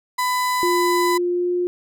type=tone; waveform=35% pulse; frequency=1000 Hz; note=B5; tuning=21 cents sharp; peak=-17 dBFS; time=0.18-1.18 s; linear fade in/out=10 ms
type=tone with pitch glide; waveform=sine; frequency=352.8 to 355.5 Hz; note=F4 to F4; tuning=+18 to +31 cents; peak=-18 dBFS; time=0.63-1.67 s; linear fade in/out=0 ms; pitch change=+13 cents; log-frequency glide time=1.29-1.52 s
effects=none